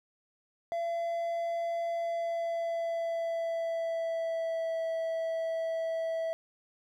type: tone with pitch glide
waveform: triangle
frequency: 677 to 654.3 Hz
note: E5 to E5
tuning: +46 to -13 cents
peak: -28 dBFS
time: 0.72-6.33 s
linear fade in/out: 0 ms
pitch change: -59 cents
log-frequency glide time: 1.91-4.85 s
effects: none